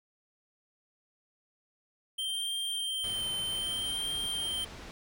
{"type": "tone with vibrato", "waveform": "square", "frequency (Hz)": 3136, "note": "G7", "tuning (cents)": 0, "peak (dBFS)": -32, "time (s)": [2.18, 4.65], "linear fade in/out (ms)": 10, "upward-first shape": "triangle", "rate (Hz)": 0.63, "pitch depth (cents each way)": 26}
{"type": "low-pass noise", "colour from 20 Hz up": "pink", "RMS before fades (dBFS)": -46, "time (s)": [3.04, 4.91], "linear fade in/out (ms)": 0, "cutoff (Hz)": 5100, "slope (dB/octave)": 12}
{"effects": []}